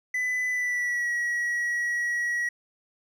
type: tone with pitch glide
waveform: triangle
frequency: 2000 to 1916.3 Hz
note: B6 to A#6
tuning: +21 to +47 cents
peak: -23 dBFS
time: 0.14-2.49 s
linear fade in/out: 5 ms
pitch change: -74 cents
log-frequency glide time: 0.5-1.1 s
effects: none